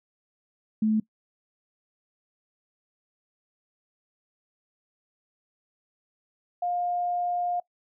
sine tone pair in turn, 217 / 707.9 Hz, A3 / F5, -24 / +23 cents, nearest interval octave + minor sixth, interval 2047 cents, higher second, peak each -20 / -25 dBFS, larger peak first, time 0.82-1 / 6.62-7.6 s, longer second, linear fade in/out 5 ms, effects noise-tail reverb RT60 0.1 s tail -21 dB re dry

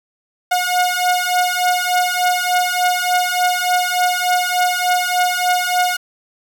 sawtooth beating tone pair, 720 / 723.4 Hz, F#5 / F#5, -47 / -39 cents, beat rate 3.4 Hz, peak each -14 dBFS, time 0.51-5.97 s, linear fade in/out 10 ms, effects none

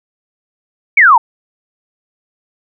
sine exponential sweep, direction down, 2349 to 862 Hz, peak -3 dBFS, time 0.97-1.18 s, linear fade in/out 5 ms, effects none

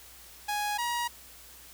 sawtooth tone pair in turn, 830.6 / 953.6 Hz, G#5 / A#5, 0 / +39 cents, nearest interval major second, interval 239 cents, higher second, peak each -25 dBFS, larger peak neither, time 0.48-0.78 / 0.78-1.08 s, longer neither, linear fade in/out 10 ms, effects added 60 Hz sine -59 dBFS peak until 1.73 s + white hiss -51 dBFS RMS until 1.73 s

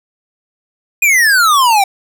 square exponential sweep, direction down, 2489 to 760 Hz, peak -8 dBFS, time 1.02-1.84 s, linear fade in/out 5 ms, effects none

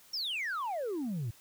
sine exponential sweep, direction down, 5680 to 104.1 Hz, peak -30 dBFS, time 0.13-1.31 s, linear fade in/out 10 ms, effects tanh soft clip ceiling -31 dBFS + white hiss -59 dBFS RMS until 1.4 s

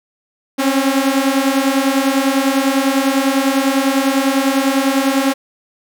sawtooth beating tone pair, 266 / 276 Hz, C4 / C#4, +29 / -7 cents, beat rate 10 Hz, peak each -12 dBFS, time 0.58-5.34 s, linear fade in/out 20 ms, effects none

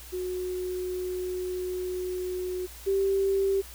sine tone pair in turn, 365.5 / 389.9 Hz, F#4 / G4, -21 / -9 cents, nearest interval minor second, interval 112 cents, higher second, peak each -29 / -22 dBFS, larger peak second, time 0.12-2.67 / 2.86-3.62 s, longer first, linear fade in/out 20 ms, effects added 60 Hz sine -46 dBFS peak until 3.74 s + white hiss -47 dBFS RMS until 3.74 s

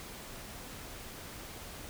silence, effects pink hiss -46 dBFS RMS until 1.89 s

